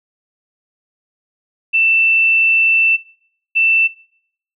sine tone pair in turn, 2668 / 2668 Hz, E7 / E7, +20 / +20 cents, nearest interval unison, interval 0 cents, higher neither, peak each -10 dBFS, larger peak neither, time 1.73-2.97 / 3.55-3.88 s, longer first, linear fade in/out 20 ms, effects noise-tail reverb RT60 0.7 s tail -23 dB re dry

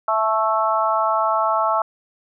harmonic tone with a mistuned harmonic, 220 Hz, A3, in tune, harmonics 3 / 4 / 5 / 6, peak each -22 / -22 / -22 / -22 dBFS, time 0.08-1.82 s, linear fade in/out 2 ms, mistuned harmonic 4, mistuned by -16 cents, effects none

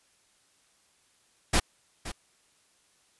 pink noise with echo, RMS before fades -22 dBFS, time 1.53-1.6 s, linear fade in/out 10 ms, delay 520 ms, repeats 1, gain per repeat -14 dB, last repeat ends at 2.12 s, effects white hiss -66 dBFS RMS until 3.19 s + resampled to 24000 Hz

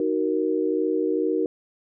sine chord, D# minor, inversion none, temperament just, 311.1 / 373.4 / 466.7 Hz, D#4 / F#4 / A#4, 0 / +16 / +2 cents, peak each -25 dBFS, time 0-1.46 s, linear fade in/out 2 ms, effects none

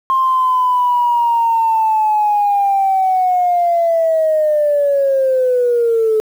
sine linear sweep, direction down, 1062 to 430.9 Hz, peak -10 dBFS, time 0.1-6.2 s, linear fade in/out 0 ms, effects tanh soft clip ceiling -6 dBFS + 7-bit

